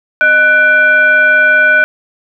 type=tone with frequency modulation; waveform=sine; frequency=1490 Hz; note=F#6; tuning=12 cents sharp; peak=-5 dBFS; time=0.21-1.84 s; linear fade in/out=0 ms; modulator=875 Hz; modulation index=0.56; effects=none

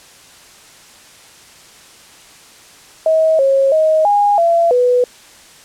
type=tone with pitch steps; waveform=sine; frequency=638 / 543 / 629 / 819 / 677 / 494.1 Hz; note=D#5 / C#5 / D#5 / G#5 / E5 / B4; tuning=+43 / -36 / +19 / -24 / +46 / +1 cents; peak=-9 dBFS; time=3.06-5.04 s; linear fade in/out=2 ms; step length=330 ms; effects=white hiss -42 dBFS RMS until 5.64 s + low-pass 9000 Hz 12 dB/octave

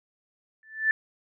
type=tone with exponential growth; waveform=sine; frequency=1760 Hz; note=A6; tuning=in tune; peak=-16 dBFS; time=0.63-0.91 s; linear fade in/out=1 ms; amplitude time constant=60 ms; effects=none

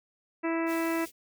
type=harmonic tone; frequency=329.6 Hz; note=E4; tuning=in tune; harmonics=1 / 2 / 3 / 4 / 5 / 6 / 7 / 8; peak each=-28 / -35 / -37 / -40 / -42 / -39 / -44 / -43 dBFS; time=0.43-1.06 s; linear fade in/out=20 ms
type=band-stop noise; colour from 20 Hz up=white; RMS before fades=-45 dBFS; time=0.66-1.12 s; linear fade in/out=50 ms; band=540 to 2300 Hz; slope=24 dB/octave
effects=none

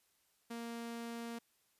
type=tone; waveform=sawtooth; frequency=233.1 Hz; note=A#3; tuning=in tune; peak=-38 dBFS; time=0.5-1.39 s; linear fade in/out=10 ms; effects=white hiss -75 dBFS RMS until 1.79 s + resampled to 32000 Hz

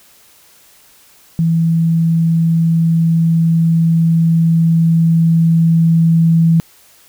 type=tone with level ramp; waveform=sine; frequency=164.81 Hz; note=E3; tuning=in tune; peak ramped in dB=-10 to -7 dBFS; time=1.39-6.6 s; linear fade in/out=0 ms; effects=white hiss -47 dBFS RMS until 7.08 s

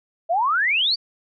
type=exponential sweep; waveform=sine; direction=up; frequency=635 to 4746 Hz; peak=-17 dBFS; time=0.29-0.96 s; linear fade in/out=20 ms; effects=none

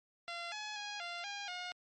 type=tone with pitch steps; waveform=10% pulse; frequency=687 / 846 / 825 / 694 / 809 / 718 Hz; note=F5 / G#5 / G#5 / F5 / G#5 / F5; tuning=-29 / +32 / -12 / -11 / -46 / +48 cents; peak=-32 dBFS; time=0.28-1.72 s; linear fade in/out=0 ms; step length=240 ms; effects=MP3 32 kbps

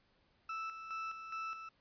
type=tone with tremolo; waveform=35% pulse; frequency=1318.5 Hz; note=E6; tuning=in tune; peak=-37 dBFS; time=0.49-1.69 s; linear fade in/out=5 ms; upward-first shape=square; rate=2.4 Hz; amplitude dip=55%; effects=pink hiss -73 dBFS RMS until 1.8 s + resampled to 11025 Hz

